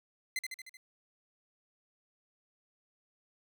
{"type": "tone with echo", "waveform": "sawtooth", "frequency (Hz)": 2057, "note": "C7", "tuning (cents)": -30, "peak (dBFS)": -28, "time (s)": [0.36, 0.39], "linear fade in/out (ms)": 2, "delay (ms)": 76, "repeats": 5, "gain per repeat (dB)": -4, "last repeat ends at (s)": 0.77, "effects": []}